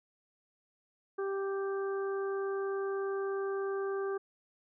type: harmonic tone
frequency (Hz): 391.9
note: G4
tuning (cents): 0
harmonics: 1 / 2 / 3 / 4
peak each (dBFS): -32 / -46 / -43 / -46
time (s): 1.18-4.18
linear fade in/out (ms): 10
effects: none